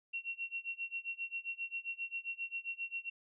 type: tone with tremolo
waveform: sine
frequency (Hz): 2732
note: F7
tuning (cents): -39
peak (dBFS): -35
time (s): 0.13-3.1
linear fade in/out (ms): 10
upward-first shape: sine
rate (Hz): 7.5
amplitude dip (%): 95
effects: none